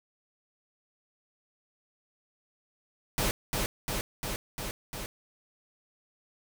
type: noise with echo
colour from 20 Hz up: pink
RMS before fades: -28 dBFS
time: 3.18-3.31 s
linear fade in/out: 0 ms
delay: 350 ms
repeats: 5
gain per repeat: -2 dB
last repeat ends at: 5.06 s
effects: none